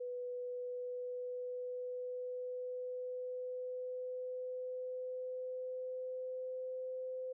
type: tone with pitch glide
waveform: sine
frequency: 493.9 to 513.1 Hz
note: B4 to C5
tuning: 0 to -34 cents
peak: -39 dBFS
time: 0-7.33 s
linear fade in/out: 10 ms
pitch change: +66 cents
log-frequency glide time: 0.31-6.92 s
effects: none